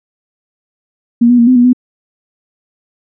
sine tone with pitch steps, 236.4 / 244.5 / 234.7 / 254.8 / 242.8 / 250 Hz, A#3 / B3 / A#3 / C4 / B3 / B3, +24 / -17 / +12 / -46 / -29 / +21 cents, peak -4 dBFS, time 1.21-1.732 s, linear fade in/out 10 ms, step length 87 ms, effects none

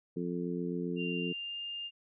harmonic tone, 87.6 Hz, F2, 6 cents sharp, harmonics 2 / 3 / 4 / 5, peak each -36 / -38 / -39 / -40 dBFS, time 0.16-1.33 s, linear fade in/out 10 ms
sine tone with pitch glide, 2782 to 2808 Hz, F7 to F7, -7 to +9 cents, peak -37 dBFS, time 0.96-1.91 s, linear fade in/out 50 ms, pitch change +16 cents, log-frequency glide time 1.15-1.58 s
effects none

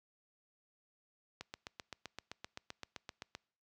click train, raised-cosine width 0.2 ms, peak -26 dBFS, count 16, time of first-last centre 1.41-3.35 s, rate 7.73 Hz, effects noise-tail reverb RT60 0.6 s tail -26 dB re dry + high-pass 60 Hz 12 dB/octave

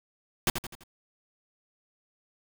pink noise with echo, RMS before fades -24 dBFS, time 0.47-0.5 s, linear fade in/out 2 ms, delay 84 ms, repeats 4, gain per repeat -7 dB, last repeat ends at 0.836 s, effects none

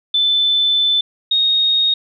sine tone pair in turn, 3520 / 3729 Hz, A7 / A#7, 0 / 0 cents, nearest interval minor second, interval 100 cents, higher second, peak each -12 dBFS, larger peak neither, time 0.14-1.01 / 1.31-1.94 s, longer first, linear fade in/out 5 ms, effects none

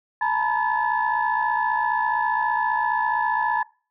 sine tone cluster, 864 / 933 / 988 / 1724 Hz, A5 / A#5 / B5 / A6, -32 / +1 / 0 / -36 cents, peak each -25 dBFS, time 0.21-3.63 s, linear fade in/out 5 ms, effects noise-tail reverb RT60 0.4 s tail -24 dB re dry + tanh soft clip ceiling -10 dBFS

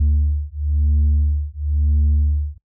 sine beating tone pair, 73.42 / 74.4 Hz, D2 / D2, 0 / +23 cents, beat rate 0.98 Hz, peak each -16 dBFS, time 0-2.58 s, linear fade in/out 10 ms, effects noise-tail reverb RT60 0.1 s tail -21 dB re dry + tanh soft clip ceiling -11 dBFS

